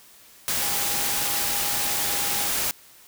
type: tone in noise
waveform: sine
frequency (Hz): 813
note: G#5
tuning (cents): -37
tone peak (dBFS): -36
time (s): 0.62-2.47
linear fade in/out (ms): 0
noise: white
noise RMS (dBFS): -25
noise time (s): 0.48-2.71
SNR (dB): -14
effects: white hiss -51 dBFS RMS until 3.07 s